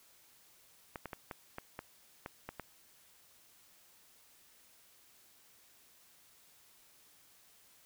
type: clicks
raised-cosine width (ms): 0.5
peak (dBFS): -26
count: 9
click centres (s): 0.958 / 1.057 / 1.132 / 1.312 / 1.584 / 1.791 / 2.261 / 2.49 / 2.597
effects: white hiss -64 dBFS RMS until 7.85 s

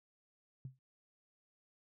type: tone with exponential decay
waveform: sine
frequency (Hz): 130.81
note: C3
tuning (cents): 0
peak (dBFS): -39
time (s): 0.65-0.79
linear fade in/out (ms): 2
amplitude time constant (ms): 29
effects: none

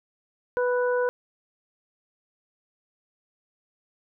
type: harmonic tone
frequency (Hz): 493.9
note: B4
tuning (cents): 0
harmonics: 1 / 2 / 3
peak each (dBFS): -22 / -31 / -31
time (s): 0.57-1.09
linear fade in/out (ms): 0
effects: none

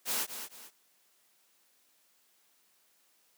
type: noise with echo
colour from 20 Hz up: white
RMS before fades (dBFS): -32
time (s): 0.05-0.27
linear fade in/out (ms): 50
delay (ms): 220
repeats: 2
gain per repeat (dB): -9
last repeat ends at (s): 0.71
effects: white hiss -69 dBFS RMS until 3.37 s + high-pass 200 Hz 12 dB/octave

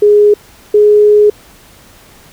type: tone pair in turn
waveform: sine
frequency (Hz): 415.3 / 418.2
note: G#4 / G#4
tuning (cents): 0 / +12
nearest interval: unison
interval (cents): 12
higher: second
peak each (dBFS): -3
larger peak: neither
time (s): 0.02-0.34 / 0.74-1.3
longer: second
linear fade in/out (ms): 5
effects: pink hiss -41 dBFS RMS until 2.32 s

